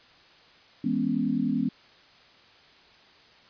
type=chord; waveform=sine; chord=C# minor seventh; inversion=first; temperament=equal; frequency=164.81 / 207.7 / 246.9 / 277.2 Hz; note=E3 / G#3 / B3 / C#4; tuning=0 / 0 / 0 / 0 cents; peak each=-33 / -29 / -27 / -29 dBFS; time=0.84-1.69 s; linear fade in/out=5 ms; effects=white hiss -55 dBFS RMS until 3.49 s + resampled to 11025 Hz